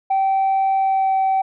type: tone with pitch glide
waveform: sine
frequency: 774 to 768.2 Hz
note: G5 to G5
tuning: -22 to -35 cents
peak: -13 dBFS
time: 0.1-1.42 s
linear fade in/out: 10 ms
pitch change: -13 cents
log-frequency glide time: 0.76-1.16 s
effects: tanh soft clip ceiling -13 dBFS